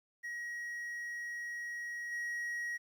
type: tone with level steps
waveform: triangle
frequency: 1900 Hz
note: A#6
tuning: 33 cents sharp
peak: -37 / -34 dBFS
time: 0.23-2.78 s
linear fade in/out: 20 ms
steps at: 2.11 s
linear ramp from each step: 20 ms
effects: 12-bit